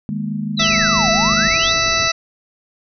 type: chord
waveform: sine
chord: D# suspended fourth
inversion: none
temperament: equal with one note detuned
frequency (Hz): 155.56 / 207.7 / 233.9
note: D#3 / G#3 / A#3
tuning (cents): 0 / 0 / +6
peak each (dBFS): -26 / -22 / -27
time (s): 0.09-1.48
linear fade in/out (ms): 0
type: exponential two-way sweep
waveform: sine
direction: down then up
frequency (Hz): 4100 to 636 to 4100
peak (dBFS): -19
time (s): 0.57-1.73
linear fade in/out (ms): 10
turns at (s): 1.11
type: low-pass noise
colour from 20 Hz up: pink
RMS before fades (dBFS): -30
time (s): 0.59-2.08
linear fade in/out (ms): 5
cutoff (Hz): 440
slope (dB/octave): 12
type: harmonic tone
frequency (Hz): 659.3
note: E5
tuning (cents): 0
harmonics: 1 / 2 / 3 / 4 / 6 / 7 / 8 / 9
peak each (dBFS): -25 / -21 / -22 / -22 / -21 / -25 / -26 / -24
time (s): 0.59-2.12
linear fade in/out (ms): 10
effects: none